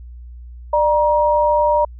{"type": "tone pair together", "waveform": "sine", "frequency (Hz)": [597, 947.7], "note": ["D5", "A#5"], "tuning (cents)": [28, 28], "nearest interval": "minor sixth", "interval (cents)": 800, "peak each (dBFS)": -15, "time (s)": [0.73, 1.85], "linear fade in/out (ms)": 5, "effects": ["added 60 Hz sine -33 dBFS peak until 1.99 s"]}